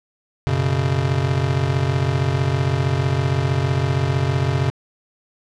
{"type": "chord", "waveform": "square", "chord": "F# suspended fourth", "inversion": "none", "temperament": "just", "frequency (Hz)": [92.5, 123.33, 138.75], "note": ["F#2", "B2", "C#3"], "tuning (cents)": [0, -2, 2], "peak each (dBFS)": [-24, -23, -21], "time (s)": [0.47, 4.7], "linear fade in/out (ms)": 0, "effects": ["low-pass 5000 Hz 12 dB/octave"]}